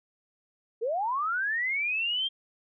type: linear sweep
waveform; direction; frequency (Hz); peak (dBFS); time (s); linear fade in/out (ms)
sine; up; 421.6 to 3216; -26; 0.81-2.29; 20
effects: none